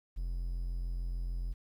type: tone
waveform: triangle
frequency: 43.4 Hz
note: F1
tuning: 10 cents flat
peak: -31 dBFS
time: 0.16-1.54 s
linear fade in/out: 20 ms
effects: 11-bit